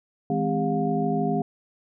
sine tone cluster, 161.5 / 208.6 / 260.9 / 402.9 / 712 Hz, E3 / G#3 / C4 / G4 / F5, -35 / +8 / -5 / +48 / +33 cents, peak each -28 dBFS, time 0.3-1.42 s, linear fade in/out 2 ms, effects none

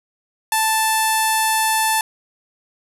sawtooth tone with low-pass filter, 880 Hz, A5, in tune, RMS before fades -18 dBFS, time 0.52-2.01 s, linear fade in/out 2 ms, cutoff 11000 Hz, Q 4.3, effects none

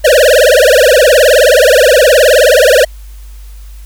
square tone with vibrato, 553 Hz, C#5, 4 cents flat, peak -4 dBFS, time 0.04-2.85 s, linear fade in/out 10 ms, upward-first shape triangle, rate 19 Hz, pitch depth 290 cents each way, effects added 50 Hz sine -27 dBFS peak until 3.85 s + white hiss -44 dBFS RMS until 3.85 s

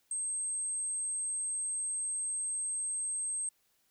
sine tone, 8372 Hz, C9, in tune, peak -30 dBFS, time 0.11-3.49 s, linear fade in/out 2 ms, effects tanh soft clip ceiling -31 dBFS + white hiss -73 dBFS RMS until 3.9 s

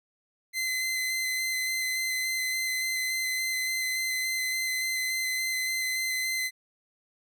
sawtooth tone with vibrato, 2053 Hz, C7, 33 cents flat, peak -24 dBFS, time 0.53-6.51 s, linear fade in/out 50 ms, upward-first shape square, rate 3.5 Hz, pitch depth 10 cents each way, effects none

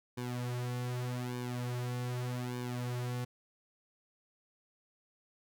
sawtooth tone with flanger, 123.47 Hz, B2, in tune, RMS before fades -37 dBFS, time 0.17-3.25 s, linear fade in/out 10 ms, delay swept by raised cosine 1.5 to 5 ms, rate 0.83 Hz, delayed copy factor -1, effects none

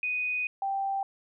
sine tone pair in turn, 2489 / 784 Hz, D#7 / G5, 0 / 0 cents, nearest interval octave + minor sixth, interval 2000 cents, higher first, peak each -27 dBFS, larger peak neither, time 0.03-0.47 / 0.62-1.03 s, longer first, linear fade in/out 2 ms, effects none

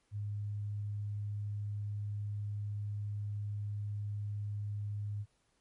sine tone, 103.3 Hz, G#2, 9 cents flat, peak -35 dBFS, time 0.11-5.26 s, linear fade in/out 50 ms, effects pink hiss -75 dBFS RMS until 5.6 s + MP3 48 kbps

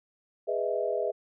sine chord, E major seventh, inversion first, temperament just, 412 / 494.4 / 618.1 / 659.3 Hz, G#4 / B4 / D#5 / E5, -14 / +2 / -12 / 0 cents, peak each -32 dBFS, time 0.47-1.12 s, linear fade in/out 20 ms, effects none

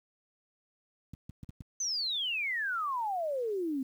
clicks, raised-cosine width 5 ms, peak -30 dBFS, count 5, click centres 1.136 / 1.295 / 1.432 / 1.492 / 1.607 s
sine exponential sweep, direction down, 6272 to 255 Hz, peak -30 dBFS, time 1.8-3.83 s, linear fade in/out 5 ms
effects high-pass 60 Hz 12 dB/octave + 10-bit

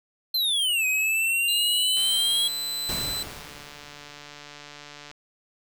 square exponential two-way sweep, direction down then up, 4186 to 2508 to 3322 Hz, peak -22 dBFS, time 0.34-2.48 s, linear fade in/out 5 ms, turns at 0.86 s
sawtooth tone, 4019 Hz, B7, 30 cents sharp, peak -25 dBFS, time 1.48-3.23 s, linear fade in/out 5 ms
click train, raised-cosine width 0.2 ms, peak -25 dBFS, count 460, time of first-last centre 1.97-5.114 s, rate 146 Hz
pink noise with exponential decay, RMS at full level -31 dBFS, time 2.89-4.55 s, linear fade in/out 2 ms, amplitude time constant 360 ms
effects none

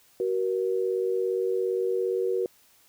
sine tone pair together, 376.6 / 474 Hz, F#4 / A#4, +31 / +29 cents, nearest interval major third, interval 398 cents, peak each -26 / -27 dBFS, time 0.2-2.46 s, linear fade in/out 2 ms, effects white hiss -60 dBFS RMS until 2.88 s

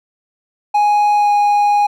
triangle tone with pitch glide, 830.6 to 823.9 Hz, G#5 to G#5, 0 to -14 cents, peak -8 dBFS, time 0.74-1.87 s, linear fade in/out 10 ms, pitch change -14 cents, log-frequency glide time 1.15-1.32 s, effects none

